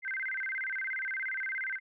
sine tone with vibrato, 1800 Hz, A6, 39 cents sharp, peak -32 dBFS, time 0.02-1.8 s, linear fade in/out 50 ms, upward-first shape square, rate 17 Hz, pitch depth 250 cents each way, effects none

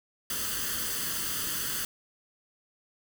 white noise with comb filter, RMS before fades -32 dBFS, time 0.3-1.85 s, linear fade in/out 2 ms, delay 0.64 ms, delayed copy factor +0.7, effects none

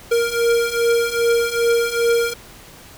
square beating tone pair, 466.2 / 468.7 Hz, A#4 / A#4, 0 / +9 cents, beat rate 2.5 Hz, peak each -21 / -18 dBFS, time 0.11-2.34 s, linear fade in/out 10 ms, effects pink hiss -42 dBFS RMS until 2.97 s

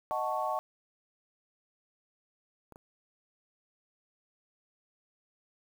sine chord, D# half-diminished seventh, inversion none, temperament equal, 622.3 / 740 / 880 / 1108.7 Hz, D#5 / F#5 / A5 / C#6, 0 / 0 / 0 / 0 cents, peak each -35 dBFS, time 0.11-0.59 s, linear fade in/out 0 ms
clicks, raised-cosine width 1 ms, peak -36 dBFS, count 2, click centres 2.723 / 2.759 s
effects 9-bit

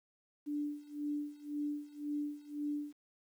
sine tone with tremolo, 293.7 Hz, D4, in tune, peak -33 dBFS, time 0.46-2.93 s, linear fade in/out 20 ms, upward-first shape sine, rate 1.9 Hz, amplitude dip 90%, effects 11-bit

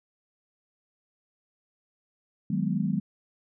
sine chord, G# minor seventh, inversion second, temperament equal, 155.56 / 185 / 207.7 / 246.9 Hz, D#3 / F#3 / G#3 / B3, 0 / 0 / 0 / 0 cents, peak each -31 / -28 / -29 / -33 dBFS, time 2.5-3 s, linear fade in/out 5 ms, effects none

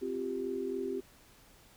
sine chord, C suspended fourth, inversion none, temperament just, 261.6 / 348.8 / 392.4 Hz, C4 / F4 / G4, 0 / -2 / +2 cents, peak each -39 / -39 / -35 dBFS, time 0.01-1.01 s, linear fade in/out 20 ms, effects pink hiss -60 dBFS RMS until 1.76 s

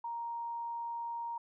sine tone, 935 Hz, A#5, 5 cents sharp, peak -36 dBFS, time 0.04-1.38 s, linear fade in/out 5 ms, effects none

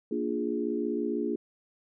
sine chord, Bb dominant seventh, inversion none, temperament equal, 233.1 / 293.7 / 349.2 / 415.3 Hz, Bb3 / D4 / F4 / Ab4, 0 / 0 / 0 / 0 cents, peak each -33 dBFS, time 0.11-1.36 s, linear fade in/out 5 ms, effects none

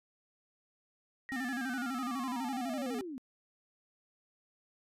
sine linear sweep, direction down, 1900 to 243 Hz, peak -39 dBFS, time 1.29-3.18 s, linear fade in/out 0 ms
square tone with vibrato, 254.1 Hz, B3, 49 cents sharp, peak -36 dBFS, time 1.32-3.01 s, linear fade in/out 0 ms, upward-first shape square, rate 12 Hz, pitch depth 94 cents each way
effects resampled to 32000 Hz

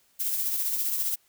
violet noise with tremolo, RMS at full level -26 dBFS, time 0.19-1.16 s, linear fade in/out 20 ms, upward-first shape triangle, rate 15 Hz, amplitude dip 45%, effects white hiss -65 dBFS RMS until 1.28 s

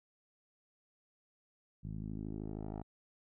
10% pulse tone with low-pass filter sweep, 52.8 Hz, G#1, 29 cents sharp, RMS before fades -42 dBFS, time 1.83-2.83 s, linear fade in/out 20 ms, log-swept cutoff 150 to 790 Hz, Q 1.6, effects none

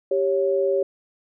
sine tone pair together, 392 / 553.2 Hz, G4 / C#5, 0 / -4 cents, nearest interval tritone, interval 596 cents, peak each -21 / -21 dBFS, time 0.11-0.83 s, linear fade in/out 5 ms, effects none

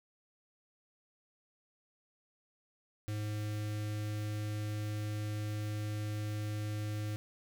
square tone with notch filter, 105.7 Hz, G#2, 31 cents sharp, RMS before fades -37 dBFS, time 3.08-7.16 s, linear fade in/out 0 ms, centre 910 Hz, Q 1.3, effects 11-bit

